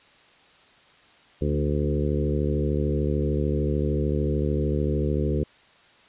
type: harmonic tone with a mistuned harmonic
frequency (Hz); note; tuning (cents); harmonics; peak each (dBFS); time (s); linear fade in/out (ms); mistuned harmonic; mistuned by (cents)
73.4; D2; 0; 1 / 2 / 3 / 4 / 5 / 6 / 7; -26 / -27 / -31 / -32 / -30 / -31 / -34; 1.41-5.44; 10; 3; +23
effects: white hiss -55 dBFS RMS until 6.08 s + resampled to 8000 Hz